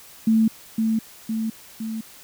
sine tone with echo, 222 Hz, A3, 16 cents sharp, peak -14 dBFS, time 0.27-0.48 s, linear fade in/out 5 ms, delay 510 ms, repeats 3, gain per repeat -4 dB, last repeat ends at 2.01 s, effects white hiss -46 dBFS RMS until 2.23 s

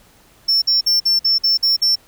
triangle tone bursts, 5400 Hz, E8, 41 cents sharp, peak -11 dBFS, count 8, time 0.48-1.957 s, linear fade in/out 10 ms, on 140 ms, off 51 ms, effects pink hiss -51 dBFS RMS until 2.07 s

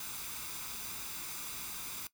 white noise with comb filter, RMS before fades -42 dBFS, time 0-2.07 s, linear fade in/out 2 ms, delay 0.82 ms, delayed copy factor +0.55, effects noise-tail reverb RT60 0.1 s tail -18 dB re dry

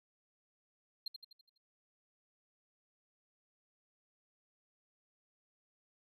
triangle tone with echo, 4186 Hz, C8, in tune, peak -36 dBFS, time 1.06-1.08 s, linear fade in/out 5 ms, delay 83 ms, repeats 6, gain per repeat -6 dB, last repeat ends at 1.578 s, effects none

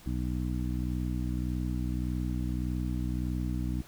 harmonic tone, 61.7 Hz, B1, 1 cent flat, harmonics 1 / 2 / 3 / 4 / 5, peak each -32 / -35 / -37 / -38 / -39 dBFS, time 0.06-3.82 s, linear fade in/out 5 ms, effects pink hiss -54 dBFS RMS until 3.87 s

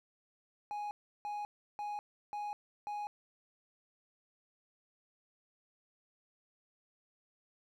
triangle tone bursts, 830 Hz, G#5, 1 cent flat, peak -35 dBFS, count 5, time 0.71-3.07 s, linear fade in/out 0 ms, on 200 ms, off 340 ms, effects none

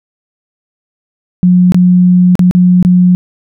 sine tone with dropouts, 180 Hz, F#3, 47 cents flat, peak -3 dBFS, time 1.43-3.15 s, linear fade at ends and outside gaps 0 ms, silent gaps 1.721-1.745 / 2.354-2.393 / 2.511-2.55 / 2.827-2.849 s, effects none

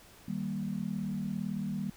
sine chord, Eb major, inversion none, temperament equal with one note detuned, 155.56 / 195.21 / 233.1 Hz, Eb3 / G3 / Bb3, 0 / -7 / 0 cents, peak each -39 / -34 / -38 dBFS, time 0.28-1.9 s, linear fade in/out 5 ms, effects pink hiss -56 dBFS RMS until 1.96 s

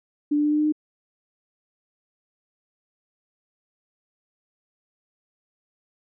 sine tone with pitch steps, 293.7 / 295.9 / 298.1 / 300.4 / 302.7 / 304.9 Hz, D4 / D4 / D4 / D4 / D#4 / D#4, 0 / +13 / +26 / +39 / -48 / -35 cents, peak -18 dBFS, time 0.31-0.724 s, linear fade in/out 10 ms, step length 69 ms, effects none

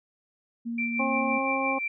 sine tone, 233.3 Hz, A#3, 2 cents sharp, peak -29 dBFS, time 0.65-1.39 s, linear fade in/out 20 ms
sine tone with tremolo, 2349 Hz, D7, in tune, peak -26 dBFS, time 0.78-1.88 s, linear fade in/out 5 ms, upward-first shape sine, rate 5.8 Hz, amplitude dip 55%
harmonic tone, 268.2 Hz, C4, 43 cents sharp, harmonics 1 / 2 / 3 / 4, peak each -31 / -31 / -31 / -31 dBFS, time 0.99-1.79 s, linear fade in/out 10 ms
effects none

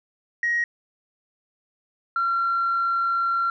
sine tone pair in turn, 1888 / 1368.4 Hz, A#6 / F6, +22 / -36 cents, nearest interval tritone, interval 558 cents, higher first, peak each -19 dBFS, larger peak neither, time 0.43-0.64 / 2.16-3.5 s, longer second, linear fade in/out 2 ms, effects tanh soft clip ceiling -16 dBFS

